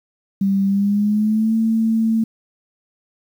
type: tone with pitch glide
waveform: sine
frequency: 196 to 223.8 Hz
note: G3 to A3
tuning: 0 to +30 cents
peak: -14 dBFS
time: 0.41-2.24 s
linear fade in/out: 5 ms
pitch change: +230 cents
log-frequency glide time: 0.67-1.55 s
effects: 8-bit